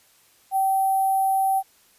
sine tone with sample-and-hold, 772 Hz, G5, 27 cents flat, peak -18 dBFS, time 0.51-1.63 s, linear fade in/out 50 ms, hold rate 11025 Hz, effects white hiss -58 dBFS RMS until 1.98 s + resampled to 32000 Hz

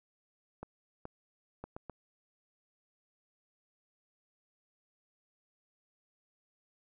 clicks, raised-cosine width 1 ms, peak -28 dBFS, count 5, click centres 0.63 / 1.054 / 1.64 / 1.765 / 1.897 s, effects none

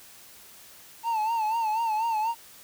triangle tone with vibrato, 890 Hz, A5, 20 cents sharp, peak -22 dBFS, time 1.03-2.35 s, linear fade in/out 50 ms, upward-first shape sine, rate 4.1 Hz, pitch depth 80 cents each way, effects white hiss -50 dBFS RMS until 2.63 s

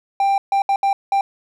triangle tone bursts at uneven times, 790 Hz, G5, 13 cents sharp, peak -12 dBFS, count 5, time 0.2-0.38 / 0.52-0.62 / 0.69-0.76 / 0.83-0.93 / 1.12-1.21 s, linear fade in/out 2 ms, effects none

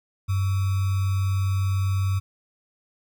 sine tone with sample-and-hold, 96.3 Hz, G2, 30 cents flat, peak -20 dBFS, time 0.28-2.2 s, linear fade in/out 20 ms, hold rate 1225 Hz, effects none

